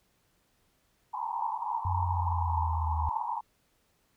pink band-pass noise, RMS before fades -33 dBFS, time 1.13-3.41 s, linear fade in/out 20 ms, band 850 to 1000 Hz, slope 96 dB/octave
sine exponential sweep, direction down, 91.9 to 77.8 Hz, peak -28 dBFS, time 1.85-3.09 s, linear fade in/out 0 ms
effects pink hiss -71 dBFS RMS until 4.16 s

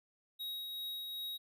square tone with tremolo, 3800 Hz, A#7, 33 cents sharp, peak -39 dBFS, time 0.39-1.38 s, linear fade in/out 20 ms, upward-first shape triangle, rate 2.6 Hz, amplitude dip 30%, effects none

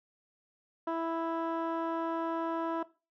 15% pulse tone with low-pass filter, 329.6 Hz, E4, in tune, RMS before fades -33 dBFS, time 0.87-2.83 s, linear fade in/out 5 ms, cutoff 1200 Hz, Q 0.94, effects noise-tail reverb RT60 0.3 s tail -18 dB re dry

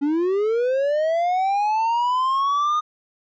triangle linear sweep, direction up, 277.2 to 1233 Hz, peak -16 dBFS, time 0.01-2.81 s, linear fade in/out 20 ms, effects resampled to 16000 Hz

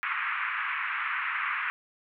pink band-pass noise, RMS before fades -31 dBFS, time 0.03-1.7 s, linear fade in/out 0 ms, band 1100 to 2500 Hz, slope 48 dB/octave, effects none

